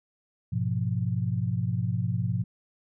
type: chord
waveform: sine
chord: F diminished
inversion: first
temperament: equal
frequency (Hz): 103.83 / 123.47 / 174.61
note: Ab2 / Cb3 / F3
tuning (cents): 0 / 0 / 0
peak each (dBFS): -29 / -28 / -31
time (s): 0.52-2.44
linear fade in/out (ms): 10
effects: none